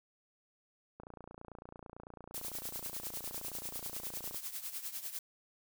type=click train; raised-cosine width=1 ms; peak=-34 dBFS; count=98; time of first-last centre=1-4.345 s; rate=29 Hz
type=noise with tremolo; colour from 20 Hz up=blue; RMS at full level=-39 dBFS; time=2.34-5.19 s; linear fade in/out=2 ms; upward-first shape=triangle; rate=10 Hz; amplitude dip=80%
effects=none